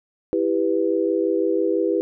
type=chord; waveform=sine; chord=E minor; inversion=none; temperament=just; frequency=329.6 / 395.6 / 494.4 Hz; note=E4 / G4 / B4; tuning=0 / +16 / +2 cents; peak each=-22 / -22 / -23 dBFS; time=0.33-2.01 s; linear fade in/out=0 ms; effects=none